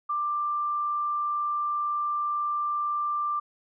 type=tone; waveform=sine; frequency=1183 Hz; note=D6; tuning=12 cents sharp; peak=-25 dBFS; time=0.09-3.4 s; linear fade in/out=10 ms; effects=none